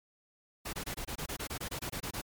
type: noise bursts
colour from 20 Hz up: pink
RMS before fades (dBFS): -38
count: 15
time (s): 0.65-2.216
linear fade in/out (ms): 10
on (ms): 82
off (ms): 24
effects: MP3 96 kbps